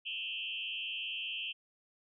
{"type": "tone with frequency modulation", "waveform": "sine", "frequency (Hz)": 2896, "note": "F#7", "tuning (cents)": -38, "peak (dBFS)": -36, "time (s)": [0.05, 1.53], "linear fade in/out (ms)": 20, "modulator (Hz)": 105, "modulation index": 3, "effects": []}